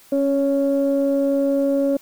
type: tone pair together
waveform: sine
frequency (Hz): 276.4 / 557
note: C#4 / C#5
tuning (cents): -5 / +8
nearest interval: octave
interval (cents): 1213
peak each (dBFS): -18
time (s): 0.12-1.97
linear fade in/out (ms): 5
effects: tanh soft clip ceiling -10 dBFS + white hiss -50 dBFS RMS until 2.01 s